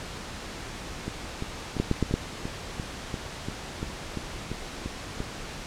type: two click trains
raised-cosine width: 3 ms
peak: -18 / -10 dBFS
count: 13 / 4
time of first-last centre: 1.08-5.204 / 1.8-2.14 s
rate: 2.91 / 8.82 Hz
effects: pink hiss -38 dBFS RMS until 5.66 s + low-pass 7000 Hz 12 dB/octave